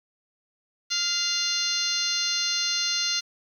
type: harmonic tone with a mistuned harmonic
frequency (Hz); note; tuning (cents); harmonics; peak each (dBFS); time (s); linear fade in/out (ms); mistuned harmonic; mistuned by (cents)
700; F5; +4; 2 / 3 / 4 / 5 / 6 / 7 / 8 / 9; -35 / -37 / -32 / -33 / -27 / -34 / -34 / -32; 0.9-3.21; 20; 3; -40
effects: 9-bit